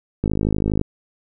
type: click train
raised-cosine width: 3 ms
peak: -7 dBFS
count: 31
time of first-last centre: 0.24-0.814 s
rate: 52.3 Hz
effects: none